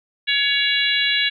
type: harmonic tone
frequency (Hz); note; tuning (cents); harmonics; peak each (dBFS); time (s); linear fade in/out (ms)
562; C#5; +24; 3 / 4 / 5 / 6 / 7; -23 / -23 / -23 / -23 / -23; 0.27-1.3; 20
effects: none